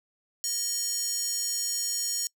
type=tone with high-pass filter; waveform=square; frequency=618 Hz; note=D#5; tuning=12 cents flat; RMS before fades=-30 dBFS; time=0.44-2.27 s; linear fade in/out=0 ms; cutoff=6400 Hz; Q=4.7; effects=noise-tail reverb RT60 0.1 s tail -25 dB re dry